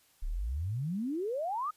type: exponential sweep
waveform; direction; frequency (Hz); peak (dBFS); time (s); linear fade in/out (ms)
sine; up; 30.87 to 1291; -31; 0.22-1.71; 10
effects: white hiss -66 dBFS RMS until 1.76 s + resampled to 32000 Hz